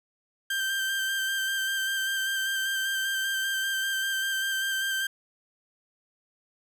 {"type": "tone with vibrato", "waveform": "30% pulse", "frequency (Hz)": 1571, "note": "G6", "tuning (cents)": 3, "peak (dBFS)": -24, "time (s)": [0.5, 5.07], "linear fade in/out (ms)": 5, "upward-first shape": "square", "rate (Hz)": 5.1, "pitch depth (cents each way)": 15, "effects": []}